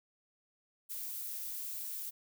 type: noise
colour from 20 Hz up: violet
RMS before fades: -41 dBFS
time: 0.89-2.11 s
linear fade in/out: 20 ms
effects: none